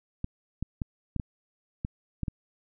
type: clicks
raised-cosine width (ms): 5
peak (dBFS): -18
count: 8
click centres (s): 0.244 / 0.626 / 0.818 / 1.163 / 1.198 / 1.849 / 2.233 / 2.282
effects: none